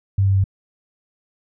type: tone with pitch steps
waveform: sine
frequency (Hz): 98 / 97.27 / 96.54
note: G2 / G2 / G2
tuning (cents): 0 / -13 / -26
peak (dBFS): -13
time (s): 0.18-0.441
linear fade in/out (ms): 5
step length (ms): 87
effects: none